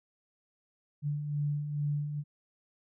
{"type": "beating tone pair", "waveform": "sine", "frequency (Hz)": [144.5, 146.8], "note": ["D3", "D3"], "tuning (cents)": [-28, 0], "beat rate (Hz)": 2.3, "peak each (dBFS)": [-39, -30], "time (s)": [1.02, 2.24], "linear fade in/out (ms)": 50, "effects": []}